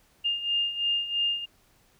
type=beating tone pair; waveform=sine; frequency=2814 / 2817 Hz; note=F7 / F7; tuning=+12 / +14 cents; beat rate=3 Hz; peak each=-31 / -26 dBFS; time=0.24-1.46 s; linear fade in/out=20 ms; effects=pink hiss -63 dBFS RMS until 1.99 s